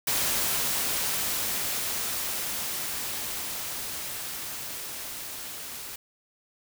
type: noise with level ramp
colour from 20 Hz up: white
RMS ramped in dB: -26 to -39 dBFS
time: 0.07-5.96 s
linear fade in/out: 5 ms
effects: none